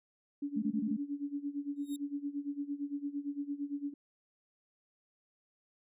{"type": "tone with tremolo", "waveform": "sine", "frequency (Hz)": 285.6, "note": "D4", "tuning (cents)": -48, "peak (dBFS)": -32, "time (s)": [0.42, 3.94], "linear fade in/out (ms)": 5, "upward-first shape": "sine", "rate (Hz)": 8.8, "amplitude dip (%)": 85}
{"type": "tone bursts", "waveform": "sine", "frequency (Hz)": 216.7, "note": "A3", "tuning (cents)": -26, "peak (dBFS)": -30, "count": 5, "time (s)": [0.56, 0.969], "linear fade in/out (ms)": 10, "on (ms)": 65, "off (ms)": 21}
{"type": "tone with exponential growth", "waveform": "10% pulse", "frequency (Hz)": 3729, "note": "A#7", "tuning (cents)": 0, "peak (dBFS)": -36, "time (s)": [1.76, 1.96], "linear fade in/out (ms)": 2, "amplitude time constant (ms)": 43}
{"effects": ["resampled to 32000 Hz"]}